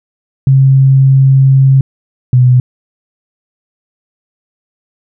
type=tone pair in turn; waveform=sine; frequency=134.5 / 125.65 Hz; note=C3 / B2; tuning=+48 / +30 cents; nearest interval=minor second; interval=118 cents; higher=first; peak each=-3 dBFS; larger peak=neither; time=0.47-1.81 / 2.33-2.6 s; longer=first; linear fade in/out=2 ms; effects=none